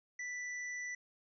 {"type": "tone", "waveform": "square", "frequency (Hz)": 1975.5, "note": "B6", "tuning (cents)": 0, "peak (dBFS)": -40, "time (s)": [0.19, 0.95], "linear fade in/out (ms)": 5, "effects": ["resampled to 16000 Hz"]}